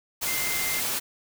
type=tone in noise; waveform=sine; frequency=2088 Hz; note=C7; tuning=4 cents flat; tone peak=-31 dBFS; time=0.26-0.81 s; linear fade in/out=20 ms; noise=white; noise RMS=-28 dBFS; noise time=0.21-1 s; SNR=-6 dB; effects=none